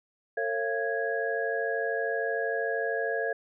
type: tone cluster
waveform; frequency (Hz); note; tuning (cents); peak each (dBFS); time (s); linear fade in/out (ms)
sine; 452 / 545 / 683 / 1658; A4 / C#5 / F5 / G#6; +47 / -29 / -39 / -3; -31 / -34 / -33 / -32; 0.37-3.33; 5
effects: none